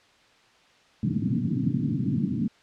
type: band-pass noise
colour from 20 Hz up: white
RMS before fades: -26 dBFS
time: 1.03-2.48 s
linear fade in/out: 5 ms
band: 110 to 270 Hz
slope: 48 dB/octave
effects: white hiss -58 dBFS RMS until 2.62 s + low-pass 4000 Hz 12 dB/octave